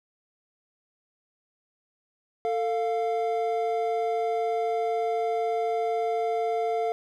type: tone pair together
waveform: triangle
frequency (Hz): 447 / 699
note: A4 / F5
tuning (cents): +27 / +1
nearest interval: minor sixth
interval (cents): 774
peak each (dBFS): -25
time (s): 2.45-6.92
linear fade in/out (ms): 0
effects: none